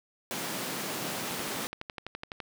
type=high-pass noise; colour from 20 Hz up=pink; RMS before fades=-35 dBFS; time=0.31-1.67 s; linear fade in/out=0 ms; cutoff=150 Hz; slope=24 dB/octave
type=click train; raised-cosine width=0.3 ms; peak=-21 dBFS; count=14; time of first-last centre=1.31-2.402 s; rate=11.9 Hz
effects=none